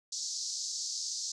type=band-pass noise; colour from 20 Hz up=white; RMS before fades=-37 dBFS; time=0.12-1.32 s; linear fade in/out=5 ms; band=4400 to 6900 Hz; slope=48 dB/octave; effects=none